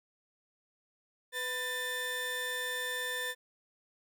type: tone pair together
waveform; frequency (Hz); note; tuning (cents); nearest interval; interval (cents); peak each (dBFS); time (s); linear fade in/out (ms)
30% pulse; 498.9 / 1778; B4 / A6; +17 / +18; octave + minor seventh; 2201; -38 / -32; 1.32-3.35; 50
effects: none